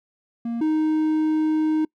triangle tone pair in turn, 233.3 / 311.4 Hz, A#3 / D#4, +2 / +2 cents, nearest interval perfect fourth, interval 500 cents, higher second, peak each -22 / -16 dBFS, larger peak second, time 0.45-0.61 / 0.61-1.85 s, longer second, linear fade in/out 5 ms, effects noise-tail reverb RT60 0.1 s tail -26 dB re dry

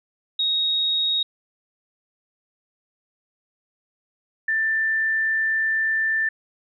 sine tone pair in turn, 3763 / 1775.9 Hz, A#7 / A6, +16 / +16 cents, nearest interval octave + minor second, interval 1300 cents, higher first, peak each -19 dBFS, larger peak neither, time 0.39-1.23 / 4.48-6.29 s, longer second, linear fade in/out 5 ms, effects none

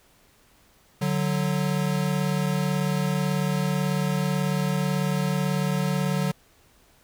square tone pair together, 146.83 / 185 Hz, D3 / F#3, 0 / 0 cents, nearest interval major third, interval 400 cents, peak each -26 dBFS, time 1.01-6.32 s, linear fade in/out 10 ms, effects pink hiss -59 dBFS RMS until 7.03 s

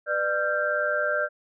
sine tone cluster, 495.5 / 597 / 1378 / 1572 Hz, B4 / D5 / F6 / G6, +6 / +28 / -24 / +4 cents, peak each -34 / -26 / -29 / -27 dBFS, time 0.06-1.29 s, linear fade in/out 50 ms, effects none

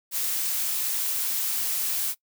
blue noise, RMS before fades -27 dBFS, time 0.11-2.15 s, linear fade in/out 50 ms, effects noise-tail reverb RT60 0.1 s tail -21 dB re dry

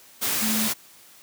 sine tone in noise, 218.5 Hz, A3, 12 cents flat, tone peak -25 dBFS, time 0.41-0.69 s, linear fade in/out 20 ms, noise white, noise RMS -25 dBFS, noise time 0.21-0.74 s, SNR -3 dB, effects white hiss -51 dBFS RMS until 1.22 s + high-pass 100 Hz 12 dB/octave

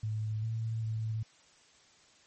sine tone with pitch steps, 108.3 / 112.4 / 110.6 Hz, A2 / A2 / A2, -27 / +37 / +9 cents, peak -31 dBFS, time 0.03-1.23 s, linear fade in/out 5 ms, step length 400 ms, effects white hiss -62 dBFS RMS until 2.26 s + MP3 32 kbps

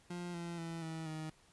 30% pulse tone with pitch steps, 175.6 / 170.7 / 165.94 / 161.31 / 156.8 Hz, F3 / F3 / E3 / E3 / D#3, +10 / -39 / +12 / -37 / +14 cents, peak -38 dBFS, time 0.1-1.3 s, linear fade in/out 5 ms, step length 240 ms, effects pink hiss -66 dBFS RMS until 1.52 s + resampled to 24000 Hz

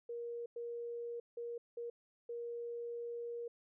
sine tone bursts at uneven times, 472.2 Hz, A#4, 22 cents sharp, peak -40 dBFS, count 5, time 0.09-0.46 / 0.56-1.2 / 1.37-1.58 / 1.77-1.9 / 2.29-3.48 s, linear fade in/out 5 ms, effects none

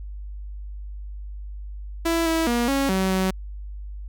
sawtooth tone with pitch steps, 332.4 / 326.1 / 238.4 / 274.9 / 189.6 / 188.3 Hz, E4 / E4 / A#3 / C#4 / F#3 / F#3, +15 / -19 / +39 / -14 / +43 / +31 cents, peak -16 dBFS, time 2.05-3.31 s, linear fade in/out 10 ms, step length 210 ms, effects added 50 Hz sine -32 dBFS peak until 4.08 s

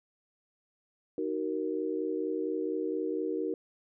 sine chord, D# minor, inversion none, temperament equal with one note detuned, 311.1 / 375.4 / 466.2 Hz, D#4 / F#4 / A#4, 0 / +25 / 0 cents, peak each -34 / -34 / -34 dBFS, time 1.18-3.54 s, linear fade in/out 2 ms, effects none

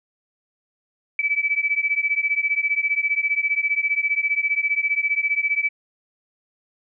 sine beating tone pair, 2294 / 2309 Hz, D7 / D7, -41 / -30 cents, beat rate 15 Hz, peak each -22 dBFS, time 1.19-5.69 s, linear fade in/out 2 ms, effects none

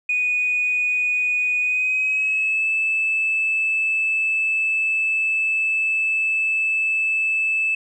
sine tone with pitch glide, 2476 to 2623 Hz, D#7 to E7, -9 to -9 cents, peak -17 dBFS, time 0.09-7.75 s, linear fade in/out 5 ms, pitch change +100 cents, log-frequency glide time 1.6-2.68 s, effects tanh soft clip ceiling -13 dBFS

